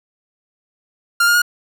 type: tone with pitch steps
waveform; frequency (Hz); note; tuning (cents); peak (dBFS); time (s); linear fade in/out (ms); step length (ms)
45% pulse; 1396.9 / 1416.4 / 1436.2; F6 / F6 / F6; 0 / +24 / +48; -11; 1.2-1.419; 5; 73
effects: none